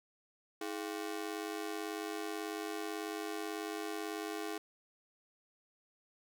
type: ring-modulated tone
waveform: sawtooth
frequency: 370.7 Hz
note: F#4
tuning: 3 cents sharp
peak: -31 dBFS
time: 0.61-4.58 s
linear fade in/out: 5 ms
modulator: 49.1 Hz
effects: none